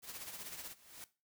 white noise with tremolo, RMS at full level -45 dBFS, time 0.02-0.75 s, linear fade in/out 50 ms, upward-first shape sine, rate 16 Hz, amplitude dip 55%
white noise with exponential growth, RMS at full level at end -48 dBFS, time 0.48-1.04 s, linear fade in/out 0 ms, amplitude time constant 120 ms
effects noise-tail reverb RT60 0.3 s tail -17 dB re dry

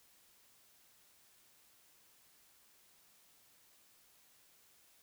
silence, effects white hiss -67 dBFS RMS until 5.02 s

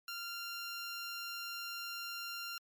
15% pulse tone, 1388 Hz, F6, 11 cents flat, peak -34 dBFS, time 0.08-2.58 s, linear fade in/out 2 ms, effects MP3 96 kbps

